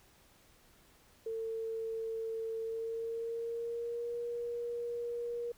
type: tone with pitch glide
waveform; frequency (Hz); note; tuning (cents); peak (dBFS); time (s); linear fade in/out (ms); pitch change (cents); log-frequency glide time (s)
sine; 450 to 474.8; A4 to A#4; +39 to +32; -35; 1.26-5.52; 5; +93; 2.63-4.14
effects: pink hiss -64 dBFS RMS until 5.57 s